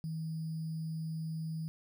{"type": "tone with sample-and-hold", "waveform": "sine", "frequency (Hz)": 160, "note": "D#3", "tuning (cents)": 49, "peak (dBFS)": -35, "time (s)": [0.04, 1.68], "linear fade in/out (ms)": 0, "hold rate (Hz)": 4900, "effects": []}